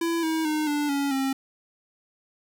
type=tone with pitch steps; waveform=square; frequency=334.7 / 320.3 / 306.6 / 293.4 / 280.8 / 268.7 Hz; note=E4 / E4 / D#4 / D4 / C#4 / C4; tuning=+26 / -50 / -25 / -2 / +22 / +46 cents; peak=-24 dBFS; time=0.01-1.33 s; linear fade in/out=5 ms; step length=220 ms; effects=none